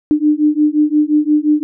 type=beating tone pair; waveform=sine; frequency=298 / 303.7 Hz; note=D4 / D#4; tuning=+25 / -42 cents; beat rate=5.7 Hz; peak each=-13 dBFS; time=0.11-1.63 s; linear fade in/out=0 ms; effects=none